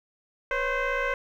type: tone with frequency modulation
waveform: sine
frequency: 493.9 Hz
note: B4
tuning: in tune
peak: -23 dBFS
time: 0.51-1.14 s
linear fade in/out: 2 ms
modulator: 522 Hz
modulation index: 3.4
effects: tanh soft clip ceiling -21 dBFS + 10-bit